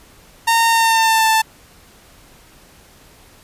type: tone with pitch glide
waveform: sawtooth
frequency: 917 to 884.7 Hz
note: A#5 to A5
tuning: -29 to +9 cents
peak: -8 dBFS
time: 0.47-1.42 s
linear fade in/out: 10 ms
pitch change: -62 cents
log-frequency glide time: 0.69-1.29 s
effects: pink hiss -47 dBFS RMS until 3.43 s + resampled to 32000 Hz